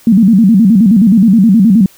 sine tone with vibrato, 208.5 Hz, G#3, 7 cents sharp, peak -3 dBFS, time 0.07-1.86 s, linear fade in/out 2 ms, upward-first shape square, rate 9.5 Hz, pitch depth 170 cents each way, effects white hiss -43 dBFS RMS until 1.97 s

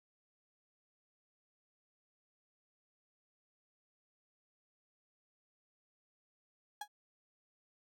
35% pulse tone with exponential decay, 830.6 Hz, G#5, in tune, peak -35 dBFS, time 6.81-6.88 s, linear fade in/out 5 ms, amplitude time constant 15 ms, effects none

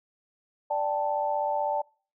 sine chord, D suspended fourth, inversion none, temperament equal, 587.3 / 784 / 880 Hz, D5 / G5 / A5, 0 / 0 / 0 cents, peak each -29 / -31 / -28 dBFS, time 0.7-1.82 s, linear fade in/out 10 ms, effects noise-tail reverb RT60 0.4 s tail -25 dB re dry

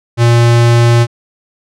square tone, 118.2 Hz, A#2, 24 cents sharp, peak -6 dBFS, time 0.17-1.07 s, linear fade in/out 50 ms, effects low-pass 8000 Hz 12 dB/octave

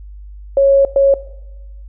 sine tone bursts at uneven times, 551 Hz, C#5, 11 cents flat, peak -7 dBFS, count 2, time 0.57-0.85 / 0.96-1.14 s, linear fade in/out 2 ms, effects noise-tail reverb RT60 1.0 s tail -17 dB re dry + added 50 Hz sine -31 dBFS peak until 1.88 s

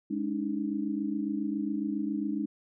sine chord, Ab suspended fourth, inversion none, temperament equal with one note detuned, 207.7 / 283.8 / 311.1 Hz, Ab3 / Db4 / Eb4, 0 / +41 / 0 cents, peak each -33 dBFS, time 0.1-2.46 s, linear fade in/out 10 ms, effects none

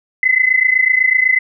sine tone pair together, 2019 / 2047 Hz, B6 / C7, +38 / -38 cents, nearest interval unison, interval 24 cents, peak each -13 dBFS, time 0.23-1.39 s, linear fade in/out 2 ms, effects none

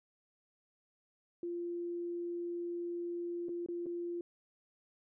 sine tone with dropouts, 346.1 Hz, F4, 16 cents flat, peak -36 dBFS, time 1.43-4.21 s, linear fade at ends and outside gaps 2 ms, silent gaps 3.485-3.491 / 3.662-3.686 / 3.859-3.865 s, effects none

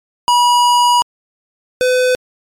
square tone pair in turn, 969 / 504.6 Hz, B5 / B4, -33 / +37 cents, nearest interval major seventh, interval 1130 cents, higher first, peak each -9 / -11 dBFS, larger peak first, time 0.28-1.02 / 1.81-2.15 s, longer first, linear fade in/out 0 ms, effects low-pass 10000 Hz 12 dB/octave + MP3 96 kbps

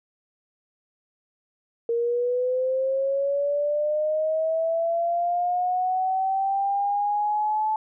sine linear sweep, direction up, 463.4 to 870 Hz, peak -21 dBFS, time 1.89-7.76 s, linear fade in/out 2 ms, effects none

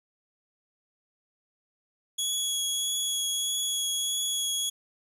20% pulse tone with vibrato, 3349 Hz, G#7, 14 cents sharp, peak -21 dBFS, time 2.18-4.7 s, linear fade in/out 10 ms, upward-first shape triangle, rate 1.6 Hz, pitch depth 12 cents each way, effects 10-bit

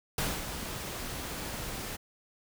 pink noise with ADSR envelope, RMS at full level -30 dBFS, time 0.18-1.97 s, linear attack 3 ms, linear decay 230 ms, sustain -8 dB, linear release 18 ms, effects none

